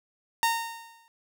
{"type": "tone with exponential decay", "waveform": "sawtooth", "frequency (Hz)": 920, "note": "A#5", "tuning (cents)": -23, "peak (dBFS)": -16, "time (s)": [0.43, 1.08], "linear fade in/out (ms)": 0, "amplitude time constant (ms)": 140, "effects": []}